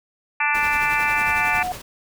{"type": "harmonic tone", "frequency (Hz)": 293.7, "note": "D4", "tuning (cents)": 0, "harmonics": [3, 4, 5, 6, 7, 8, 9], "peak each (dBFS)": [-24, -28, -27, -25, -28, -23, -27], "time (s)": [0.4, 1.63], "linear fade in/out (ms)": 5}
{"type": "tone with exponential growth", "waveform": "sine", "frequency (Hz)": 728, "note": "F#5", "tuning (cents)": -28, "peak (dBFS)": -22, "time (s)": [0.43, 1.72], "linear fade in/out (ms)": 1, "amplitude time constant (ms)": 280}
{"type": "noise with tremolo", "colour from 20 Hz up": "pink", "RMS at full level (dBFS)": -33, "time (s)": [0.54, 1.82], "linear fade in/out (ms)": 10, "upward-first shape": "sine", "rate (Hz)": 11, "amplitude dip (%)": 50}
{"effects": []}